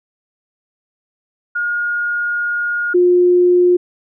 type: tone pair in turn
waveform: sine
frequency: 1429 / 356.5 Hz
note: F6 / F4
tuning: +39 / +36 cents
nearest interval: 2 octaves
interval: 2403 cents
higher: first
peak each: -16 / -8 dBFS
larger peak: second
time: 1.55-2.94 / 2.94-3.77 s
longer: first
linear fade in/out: 10 ms
effects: none